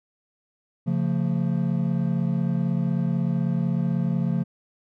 triangle chord, Db augmented, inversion none, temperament equal with one note detuned, 138.59 / 174.61 / 224.8 Hz, Db3 / F3 / A3, 0 / 0 / +37 cents, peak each -24 / -22 / -26 dBFS, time 0.86-4.44 s, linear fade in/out 20 ms, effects none

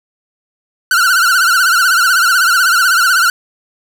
45% pulse tone with vibrato, 1439 Hz, F#6, 49 cents flat, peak -8 dBFS, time 0.91-3.3 s, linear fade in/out 2 ms, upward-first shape triangle, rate 16 Hz, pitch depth 140 cents each way, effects none

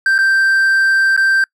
triangle tone with dropouts, 1568 Hz, G6, in tune, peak -8 dBFS, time 0.06-1.44 s, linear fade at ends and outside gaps 2 ms, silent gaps 0.181-0.187 / 1.165-1.175 s, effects noise-tail reverb RT60 0.1 s tail -26 dB re dry

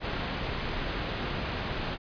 pink low-pass noise, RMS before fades -33 dBFS, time 0-1.98 s, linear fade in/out 50 ms, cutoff 4000 Hz, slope 24 dB/octave, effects resampled to 11025 Hz

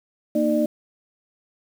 sine tone cluster, 233.7 / 308 / 598 Hz, A#3 / D#4 / D5, +5 / -17 / +31 cents, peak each -22 dBFS, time 0.35-0.66 s, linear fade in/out 5 ms, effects 7-bit

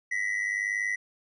triangle ring-modulated tone, 1964 Hz, B6, 10 cents flat, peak -22 dBFS, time 0.11-0.96 s, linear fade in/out 10 ms, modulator 50.5 Hz, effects resampled to 24000 Hz

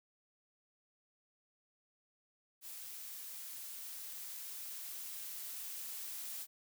blue noise with level ramp, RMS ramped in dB -48 to -44 dBFS, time 2.61-6.47 s, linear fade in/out 50 ms, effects none

